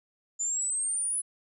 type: exponential sweep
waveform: sine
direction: up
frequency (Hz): 7040 to 10120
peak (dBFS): -27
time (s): 0.39-1.22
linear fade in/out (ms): 20
effects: none